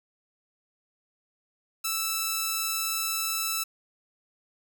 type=tone; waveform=5% pulse; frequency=1318.5 Hz; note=E6; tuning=in tune; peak=-15 dBFS; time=1.84-3.64 s; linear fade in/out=10 ms; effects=none